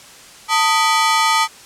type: ring-modulated tone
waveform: sawtooth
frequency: 1071 Hz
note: C6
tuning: 40 cents sharp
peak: -6 dBFS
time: 0.48-1.48 s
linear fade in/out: 50 ms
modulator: 177 Hz
effects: white hiss -41 dBFS RMS until 1.65 s + low-pass 9000 Hz 12 dB/octave